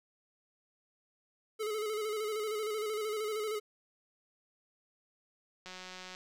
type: tone with vibrato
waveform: square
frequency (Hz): 428.5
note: A4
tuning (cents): -46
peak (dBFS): -34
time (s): 1.59-3.6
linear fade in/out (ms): 20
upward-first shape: square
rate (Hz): 13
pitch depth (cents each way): 40
type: click train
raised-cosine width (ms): 0.2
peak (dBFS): -29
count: 91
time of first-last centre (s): 5.66-6.149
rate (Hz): 184
effects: none

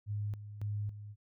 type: tone with tremolo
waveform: sine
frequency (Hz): 103.83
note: G#2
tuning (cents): 0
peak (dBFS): -33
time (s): 0.06-1.16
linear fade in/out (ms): 50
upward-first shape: square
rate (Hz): 1.8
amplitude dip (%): 70
effects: none

